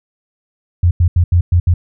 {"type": "tone bursts at uneven times", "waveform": "sine", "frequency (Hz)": 87.31, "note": "F2", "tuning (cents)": 0, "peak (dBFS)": -7, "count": 6, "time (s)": [[0.83, 0.91], [1, 1.08], [1.16, 1.24], [1.32, 1.41], [1.52, 1.6], [1.67, 1.74]], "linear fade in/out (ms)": 5, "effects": []}